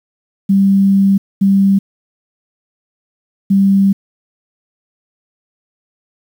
sine tone bursts at uneven times, 196 Hz, G3, in tune, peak -7 dBFS, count 3, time 0.49-1.18 / 1.41-1.79 / 3.5-3.93 s, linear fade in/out 10 ms, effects 7-bit

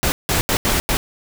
pink noise bursts at uneven times, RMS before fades -18 dBFS, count 5, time 0.03-0.12 / 0.29-0.41 / 0.49-0.57 / 0.65-0.8 / 0.89-0.97 s, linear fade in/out 0 ms, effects none

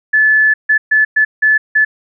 sine tone bursts at uneven times, 1732 Hz, A6, 28 cents flat, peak -7 dBFS, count 6, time 0.13-0.54 / 0.69-0.78 / 0.91-1.05 / 1.16-1.25 / 1.42-1.58 / 1.75-1.85 s, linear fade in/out 10 ms, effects none

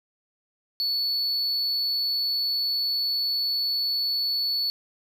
triangle tone, 4435 Hz, C#8, in tune, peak -22 dBFS, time 0.8-4.7 s, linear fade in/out 0 ms, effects none

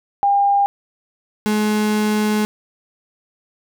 sine / 35% pulse tone pair in turn, 803 / 212.2 Hz, G5 / G#3, +41 / +38 cents, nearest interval octave + major seventh, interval 2303 cents, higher first, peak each -12 / -14 dBFS, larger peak first, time 0.23-0.66 / 1.46-2.45 s, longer second, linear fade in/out 0 ms, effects none

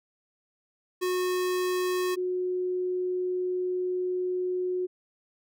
square / sine tone pair in turn, 364.5 / 364.5 Hz, F#4 / F#4, -26 / -26 cents, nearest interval unison, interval 0 cents, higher neither, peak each -26 dBFS, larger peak neither, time 1.01-2.16 / 2.16-4.87 s, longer second, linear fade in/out 20 ms, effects none

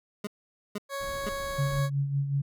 25% pulse tone bursts, 206.6 Hz, G#3, 9 cents flat, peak -27 dBFS, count 3, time 0.24-1.293 s, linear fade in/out 5 ms, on 31 ms, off 480 ms
20% pulse tone, 554.4 Hz, C#5, in tune, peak -27 dBFS, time 0.89-1.9 s, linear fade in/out 50 ms
brown noise, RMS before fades -42 dBFS, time 1-1.81 s, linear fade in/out 20 ms
sine tone with tremolo, 140 Hz, C#3, 18 cents sharp, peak -23 dBFS, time 1.58-2.42 s, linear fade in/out 10 ms, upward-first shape sine, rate 5.4 Hz, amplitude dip 55%
effects none

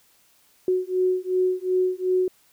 sine beating tone pair, 367.3 / 370 Hz, F#4 / F#4, -13 / 0 cents, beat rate 2.7 Hz, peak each -23 dBFS, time 0.68-2.28 s, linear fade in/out 2 ms, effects white hiss -60 dBFS RMS until 2.52 s

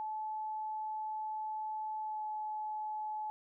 sine tone with pitch glide, 864 to 857 Hz, A5 to A5, -32 to -46 cents, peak -36 dBFS, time 0-3.3 s, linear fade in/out 0 ms, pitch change -14 cents, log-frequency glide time 2.02-2.22 s, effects none

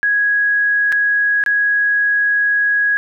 sine tone with dropouts, 1661.2 Hz, G#6, in tune, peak -12 dBFS, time 0.03-2.97 s, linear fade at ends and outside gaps 0 ms, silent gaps 0.921-0.925 / 1.438-1.462 s, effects none

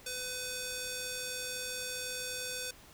square tone with band-pass filter, 504 Hz, B4, 35 cents sharp, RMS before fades -39 dBFS, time 0.06-2.71 s, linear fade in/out 5 ms, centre 7000 Hz, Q 0.81, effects pink hiss -56 dBFS RMS until 2.93 s

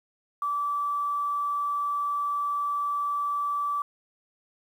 sine tone, 1158 Hz, D6, 25 cents flat, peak -25 dBFS, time 0.42-3.82 s, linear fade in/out 2 ms, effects 9-bit

